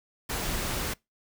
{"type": "noise", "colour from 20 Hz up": "pink", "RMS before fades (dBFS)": -31, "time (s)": [0.29, 0.94], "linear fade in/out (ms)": 10, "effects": ["noise-tail reverb RT60 0.2 s tail -24 dB re dry"]}